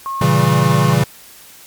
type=tone; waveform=sine; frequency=1082 Hz; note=C#6; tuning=42 cents flat; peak=-20 dBFS; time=0.06-0.93 s; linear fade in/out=0 ms
type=chord; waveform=square; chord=A# diminished seventh; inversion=none; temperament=equal; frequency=116.54 / 138.59 / 164.81 / 196 Hz; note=A#2 / C#3 / E3 / G3; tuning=0 / 0 / 0 / 0 cents; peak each=-19 / -15 / -17 / -21 dBFS; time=0.21-1.04 s; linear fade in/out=5 ms
effects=white hiss -41 dBFS RMS until 1.66 s + MP3 96 kbps